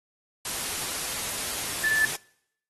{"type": "tone in noise", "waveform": "sine", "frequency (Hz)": 1748, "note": "A6", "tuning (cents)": -12, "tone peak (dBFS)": -21, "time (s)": [1.84, 2.05], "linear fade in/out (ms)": 2, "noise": "white", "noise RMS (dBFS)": -31, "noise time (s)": [0.45, 2.16], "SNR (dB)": 7, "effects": ["noise-tail reverb RT60 0.7 s tail -22 dB re dry", "AAC 32 kbps"]}